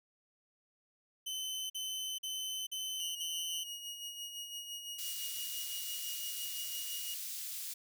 sawtooth tone bursts, 3049 Hz, G7, 49 cents flat, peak -34 dBFS, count 5, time 1.26-3.64 s, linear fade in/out 10 ms, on 440 ms, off 45 ms
sawtooth tone with tremolo, 2882 Hz, F#7, 46 cents flat, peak -37 dBFS, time 3-7.14 s, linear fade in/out 0 ms, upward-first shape sine, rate 5.9 Hz, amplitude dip 50%
white high-pass noise, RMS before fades -42 dBFS, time 4.98-7.74 s, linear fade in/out 10 ms, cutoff 3500 Hz, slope 12 dB/octave
effects none

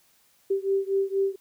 sine beating tone pair, 388.9 / 393.1 Hz, G4 / G4, -14 / +5 cents, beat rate 4.2 Hz, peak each -25 / -26 dBFS, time 0.5-1.36 s, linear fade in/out 10 ms, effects white hiss -63 dBFS RMS until 1.4 s

